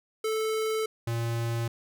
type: tone pair in turn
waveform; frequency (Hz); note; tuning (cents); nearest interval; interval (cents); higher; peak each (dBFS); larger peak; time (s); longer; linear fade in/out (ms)
square; 438.2 / 116.29; A4 / A#2; -7 / -4; octave + major seventh; 2297; first; -27 / -28; first; 0.24-0.86 / 1.07-1.68; first; 5
effects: none